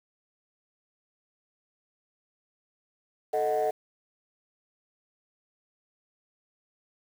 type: chord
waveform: sine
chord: D# diminished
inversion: second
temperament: equal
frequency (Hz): 440 / 622.3 / 740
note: A4 / D#5 / F#5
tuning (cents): 0 / 0 / 0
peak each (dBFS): -27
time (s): 3.33-3.71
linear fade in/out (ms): 10
effects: tanh soft clip ceiling -19 dBFS + 8-bit